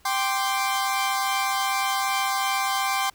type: chord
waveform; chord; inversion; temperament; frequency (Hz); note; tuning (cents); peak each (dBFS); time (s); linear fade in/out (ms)
sawtooth; G suspended fourth; none; equal; 784 / 1046.5 / 1174.7; G5 / C6 / D6; 0 / 0 / 0; -22 / -23 / -26; 0.05-3.1; 5
effects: pink hiss -58 dBFS RMS until 3.14 s